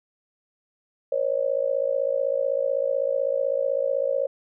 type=tone with amplitude modulation; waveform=sine; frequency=548 Hz; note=C#5; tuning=20 cents flat; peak=-17 dBFS; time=1.12-4.27 s; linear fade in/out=5 ms; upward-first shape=sine; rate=55.9 Hz; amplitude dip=95%; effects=none